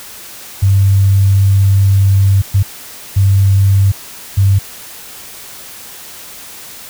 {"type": "tone bursts at uneven times", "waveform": "sine", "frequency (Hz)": 98, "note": "G2", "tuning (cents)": 0, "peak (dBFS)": -6, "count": 4, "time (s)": [[0.62, 2.42], [2.54, 2.63], [3.16, 3.92], [4.37, 4.59]], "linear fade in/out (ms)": 10, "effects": ["white hiss -32 dBFS RMS until 6.89 s"]}